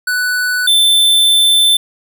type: tone pair in turn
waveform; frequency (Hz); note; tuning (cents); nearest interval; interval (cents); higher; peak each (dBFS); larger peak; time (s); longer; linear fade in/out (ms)
square; 1488 / 3539; F#6 / A7; +9 / +9; octave + minor third; 1500; second; -14 / -8; second; 0.07-0.67 / 0.67-1.77; second; 5
effects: none